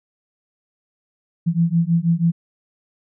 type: beating tone pair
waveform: sine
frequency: 165.1 / 171.3 Hz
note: E3 / F3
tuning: +3 / -33 cents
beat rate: 6.2 Hz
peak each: -18 dBFS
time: 1.46-2.32 s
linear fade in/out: 20 ms
effects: none